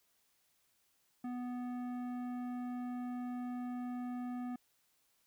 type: tone with tanh clipping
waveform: sine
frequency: 246.9 Hz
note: B3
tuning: in tune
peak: -40 dBFS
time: 1.24-4.56 s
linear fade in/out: 5 ms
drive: 13 dB
effects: white hiss -75 dBFS RMS until 5.26 s